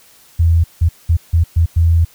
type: tone bursts at uneven times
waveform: sine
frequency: 83.2 Hz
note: E2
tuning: 17 cents sharp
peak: -8 dBFS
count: 6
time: 0.39-0.64 / 0.81-0.89 / 1.09-1.17 / 1.33-1.44 / 1.56-1.66 / 1.76-2.05 s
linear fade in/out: 10 ms
effects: white hiss -47 dBFS RMS until 2.14 s